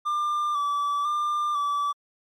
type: tone with vibrato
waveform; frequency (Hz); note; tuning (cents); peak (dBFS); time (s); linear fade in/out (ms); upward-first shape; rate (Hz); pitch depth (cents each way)
triangle; 1174.7; D6; 0; -21; 0.05-1.93; 20; square; 1; 30
effects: MP3 96 kbps